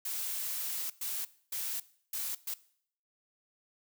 blue noise bursts at uneven times, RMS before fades -36 dBFS, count 5, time 0.05-0.9 / 1.01-1.25 / 1.52-1.8 / 2.13-2.35 / 2.47-2.54 s, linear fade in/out 5 ms, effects noise-tail reverb RT60 0.6 s tail -19 dB re dry

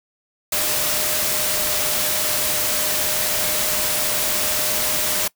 sine tone in noise, 610 Hz, D#5, 34 cents flat, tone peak -32 dBFS, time 0.52-5.28 s, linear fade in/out 5 ms, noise white, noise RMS -21 dBFS, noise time 0.52-5.28 s, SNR -14 dB, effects noise-tail reverb RT60 0.1 s tail -22 dB re dry

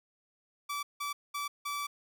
sawtooth tone bursts at uneven times, 1156 Hz, D6, 28 cents flat, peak -30 dBFS, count 4, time 0.69-0.83 / 1-1.13 / 1.34-1.48 / 1.65-1.87 s, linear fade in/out 10 ms, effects none

